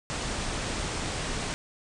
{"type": "low-pass noise", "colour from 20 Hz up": "pink", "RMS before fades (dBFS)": -32, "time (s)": [0.1, 1.54], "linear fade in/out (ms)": 0, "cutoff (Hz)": 9300, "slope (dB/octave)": 96, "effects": []}